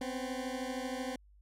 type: beating tone pair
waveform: 20% pulse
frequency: 252.9 / 265.9 Hz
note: B3 / C4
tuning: +41 / +28 cents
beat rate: 13 Hz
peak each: -33 / -35 dBFS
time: 0.01-1.16 s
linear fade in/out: 5 ms
effects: added 50 Hz sine -58 dBFS peak until 1.41 s + low-pass 11000 Hz 12 dB/octave